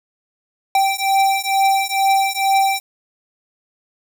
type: beating tone pair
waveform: square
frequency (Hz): 779 / 781.2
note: G5 / G5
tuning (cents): -11 / -6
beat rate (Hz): 2.2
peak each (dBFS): -18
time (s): 0.75-2.8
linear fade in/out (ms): 2
effects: none